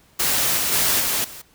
white noise with level steps, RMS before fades -20 / -22 / -19 / -22 / -38 dBFS, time 0.19-1.42 s, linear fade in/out 10 ms, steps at 0.57 / 0.72 / 1 / 1.24 s, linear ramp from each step 5 ms, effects pink hiss -56 dBFS RMS until 1.54 s

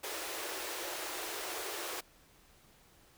pink high-pass noise, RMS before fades -40 dBFS, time 0.03-2.01 s, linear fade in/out 10 ms, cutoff 320 Hz, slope 96 dB/octave, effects pink hiss -63 dBFS RMS until 3.17 s

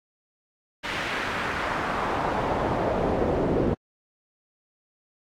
brown noise with band-pass filter sweep, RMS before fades -26 dBFS, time 0.83-3.75 s, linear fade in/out 20 ms, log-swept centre 2300 to 380 Hz, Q 1.3, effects AAC 64 kbps

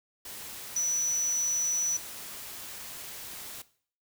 sine tone in noise, 5930 Hz, F#8, 3 cents sharp, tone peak -25 dBFS, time 0.76-1.97 s, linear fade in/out 5 ms, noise white, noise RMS -42 dBFS, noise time 0.25-3.62 s, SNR +14 dB, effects noise-tail reverb RT60 0.5 s tail -17 dB re dry

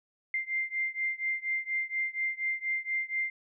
sine beating tone pair, 2093 / 2097.2 Hz, C7 / C7, 0 / +3 cents, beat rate 4.2 Hz, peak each -32 / -33 dBFS, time 0.34-3.3 s, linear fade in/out 2 ms, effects none

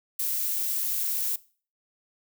violet noise, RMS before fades -28 dBFS, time 0.19-1.36 s, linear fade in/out 5 ms, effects noise-tail reverb RT60 0.4 s tail -20 dB re dry

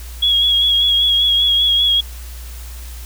sine tone with vibrato, 3322 Hz, G#7, in tune, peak -11 dBFS, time 0.22-2.01 s, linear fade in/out 10 ms, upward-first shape sine, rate 5.1 Hz, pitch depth 30 cents each way, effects added 60 Hz sine -29 dBFS peak until 3.05 s + white hiss -39 dBFS RMS until 3.05 s

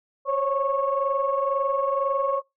sine tone cluster, 536 / 558 / 1099 Hz, C5 / C#5 / C#6, +42 / +11 / -15 cents, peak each -26 / -25 / -25 dBFS, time 0.25-2.42 s, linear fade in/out 50 ms, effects noise-tail reverb RT60 0.2 s tail -24 dB re dry + tanh soft clip ceiling -12 dBFS

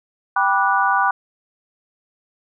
sine chord, G major seventh, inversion none, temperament just, 784 / 980 / 1176 / 1470 Hz, G5 / B5 / D6 / F#6, 0 / -14 / +2 / -12 cents, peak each -20 dBFS, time 0.36-1.11 s, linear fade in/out 5 ms, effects none

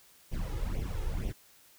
brown noise with flanger, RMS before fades -33 dBFS, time 0.31-1.33 s, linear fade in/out 20 ms, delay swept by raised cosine 0.32 to 2.42 ms, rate 2.1 Hz, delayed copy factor +0.9, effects white hiss -60 dBFS RMS until 1.78 s

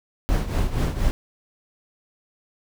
brown noise with tremolo, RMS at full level -19 dBFS, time 0.29-1.11 s, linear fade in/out 0 ms, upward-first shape triangle, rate 4.2 Hz, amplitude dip 75%, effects none

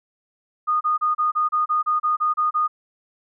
sine tone bursts, 1230 Hz, D#6, 20 cents flat, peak -17 dBFS, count 12, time 0.67-2.68 s, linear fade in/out 20 ms, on 140 ms, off 30 ms, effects none

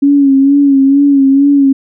sine tone with vibrato, 277.2 Hz, C#4, in tune, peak -4 dBFS, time 0.02-1.73 s, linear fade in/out 10 ms, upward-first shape sine, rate 2.2 Hz, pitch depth 49 cents each way, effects none

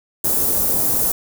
white band-stop noise, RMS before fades -18 dBFS, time 0.24-1.12 s, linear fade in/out 5 ms, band 620 to 11000 Hz, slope 12 dB/octave, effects none

